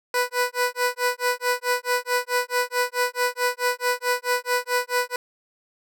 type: tone with tremolo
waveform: 15% pulse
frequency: 493.9 Hz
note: B4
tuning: in tune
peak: -12 dBFS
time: 0.14-5.16 s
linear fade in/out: 2 ms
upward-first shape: sine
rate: 4.6 Hz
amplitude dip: 100%
effects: none